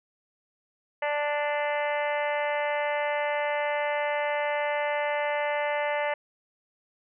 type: harmonic tone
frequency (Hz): 293.7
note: D4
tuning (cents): 0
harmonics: 2 / 3 / 4 / 5 / 6 / 7 / 8 / 9 / 10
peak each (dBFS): -28 / -31 / -40 / -40 / -35 / -34 / -43 / -43 / -45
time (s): 1.02-6.14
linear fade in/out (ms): 5
effects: none